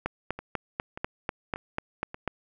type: two click trains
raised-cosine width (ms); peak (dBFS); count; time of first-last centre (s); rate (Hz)
0.5; -13 / -22; 10 / 4; 0.06-2.277 / 0.39-2.144; 4.06 / 1.71
effects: none